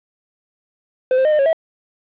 triangle tone with pitch steps, 513 / 525 / 614 / 606 / 549 / 648 Hz, C5 / C5 / D#5 / D#5 / C#5 / E5, -34 / +6 / -23 / -46 / -17 / -30 cents, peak -10 dBFS, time 1.11-1.53 s, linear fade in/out 2 ms, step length 70 ms, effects resampled to 8000 Hz + 7-bit

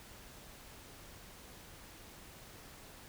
silence, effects pink hiss -54 dBFS RMS until 3.08 s

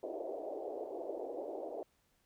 white band-pass noise, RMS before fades -42 dBFS, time 0.03-1.83 s, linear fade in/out 0 ms, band 320 to 690 Hz, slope 48 dB/octave, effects pink hiss -75 dBFS RMS until 2.25 s

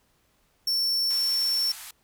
45% pulse tone, 5430 Hz, F8, 50 cents flat, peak -23 dBFS, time 0.67-1.72 s, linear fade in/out 5 ms
white band-pass noise, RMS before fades -42 dBFS, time 1.1-1.91 s, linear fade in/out 5 ms, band 740 to 14000 Hz, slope 48 dB/octave
effects pink hiss -67 dBFS RMS until 2.03 s

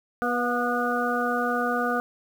harmonic tone with a mistuned harmonic, 243.9 Hz, B3, 21 cents flat, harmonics 1 / 2 / 3 / 5 / 6, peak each -29 / -29 / -29 / -29 / -29 dBFS, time 0.22-2 s, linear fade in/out 0 ms, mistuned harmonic 3, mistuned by -31 cents, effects 8-bit

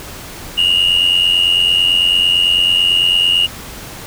sine tone pair together, 2818 / 2907 Hz, F7 / F#7, +15 / -31 cents, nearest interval minor second, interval 54 cents, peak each -11 dBFS, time 0.57-3.47 s, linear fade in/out 20 ms, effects tanh soft clip ceiling -6 dBFS + pink hiss -31 dBFS RMS until 4.06 s

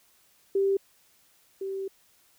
sine tone pair in turn, 392 / 387.5 Hz, G4 / G4, 0 / -20 cents, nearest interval unison, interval 20 cents, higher first, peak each -21 / -30 dBFS, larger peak first, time 0.55-0.77 / 1.61-1.88 s, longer second, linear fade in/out 5 ms, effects white hiss -63 dBFS RMS until 2.38 s

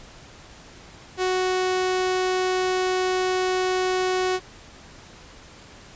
sawtooth tone, 370 Hz, F#4, in tune, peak -17 dBFS, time 1.17-4.4 s, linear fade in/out 50 ms, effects pink hiss -46 dBFS RMS until 5.95 s + resampled to 16000 Hz

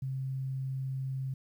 sine tone, 132.9 Hz, C3, 27 cents sharp, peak -32 dBFS, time 0.02-1.34 s, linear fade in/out 5 ms, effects 11-bit

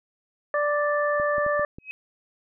harmonic tone, 587.3 Hz, D5, in tune, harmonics 1 / 2 / 3, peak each -23 / -27 / -28 dBFS, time 0.54-1.65 s, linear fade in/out 2 ms
clicks, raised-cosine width 3 ms, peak -26 dBFS, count 5, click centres 1.199 / 1.382 / 1.464 / 1.595 / 1.785 s
sine tone with exponential growth, 2541 Hz, D#7, 36 cents sharp, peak -28 dBFS, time 1.79-1.91 s, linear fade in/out 0 ms, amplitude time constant 24 ms
effects none

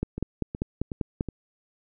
two click trains, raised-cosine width 3 ms, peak -19 / -13 dBFS, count 4 / 7, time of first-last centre 0.18-1.287 / 0.03-1.209 s, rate 2.71 / 5.09 Hz, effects none

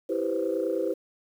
sine chord, C major seventh, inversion first, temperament equal, 329.6 / 392 / 493.9 / 523.3 Hz, E4 / G4 / B4 / C5, 0 / 0 / 0 / 0 cents, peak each -30 dBFS, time 0.09-0.94 s, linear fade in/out 10 ms, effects tanh soft clip ceiling -16 dBFS + 9-bit

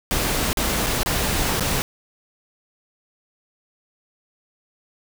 pink noise with dropouts, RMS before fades -22 dBFS, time 0.11-1.82 s, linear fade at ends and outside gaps 0 ms, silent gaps 0.53-0.572 / 0.863-0.867 / 1.032-1.06 / 1.597-1.607 s, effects none

